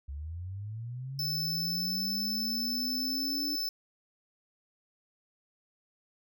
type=linear sweep; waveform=sine; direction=up; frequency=66.6 to 293.7 Hz; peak=-36 dBFS; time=0.08-3.56 s; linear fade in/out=10 ms
type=tone; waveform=square; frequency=5270 Hz; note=E8; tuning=1 cent flat; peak=-31 dBFS; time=1.19-3.69 s; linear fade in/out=2 ms
effects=none